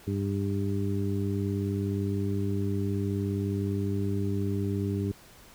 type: harmonic tone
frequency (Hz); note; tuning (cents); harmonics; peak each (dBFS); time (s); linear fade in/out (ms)
99.4; G2; +25; 1 / 2 / 3 / 4; -29 / -32 / -34 / -35; 0.07-5.12; 5
effects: pink hiss -53 dBFS RMS until 5.54 s